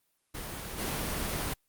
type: noise with level steps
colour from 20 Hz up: pink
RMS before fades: -39 / -33 dBFS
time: 0.34-1.54 s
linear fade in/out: 10 ms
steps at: 0.78 s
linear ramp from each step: 10 ms
effects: white hiss -75 dBFS RMS until 1.68 s + Opus 32 kbps